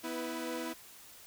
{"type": "tone cluster", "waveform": "sawtooth", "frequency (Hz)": [247.2, 326.2, 497.4], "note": ["B3", "E4", "B4"], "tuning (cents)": [2, -18, 12], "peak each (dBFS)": [-38, -35, -38], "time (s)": [0.03, 0.74], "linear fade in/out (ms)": 20, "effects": ["white hiss -54 dBFS RMS until 1.26 s"]}